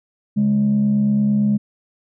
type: tone pair together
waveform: sine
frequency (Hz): 138.84 / 207.7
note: C#3 / G#3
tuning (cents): +3 / 0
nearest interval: perfect fifth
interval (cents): 697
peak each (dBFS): -22 / -13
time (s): 0.36-1.58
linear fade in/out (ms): 20
effects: tanh soft clip ceiling -10 dBFS